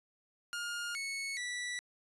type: tone with pitch steps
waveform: sawtooth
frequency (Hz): 1417 / 2206 / 1959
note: F6 / C#7 / B6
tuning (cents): +25 / -9 / -15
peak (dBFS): -33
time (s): 0.53-1.79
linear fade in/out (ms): 0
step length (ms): 420
effects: resampled to 24000 Hz